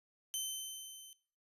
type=tone with level ramp; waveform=15% pulse; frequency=3078 Hz; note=G7; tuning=32 cents flat; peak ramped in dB=-28 to -46 dBFS; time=0.34-1.13 s; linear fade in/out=0 ms; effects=noise-tail reverb RT60 0.5 s tail -19 dB re dry + resampled to 32000 Hz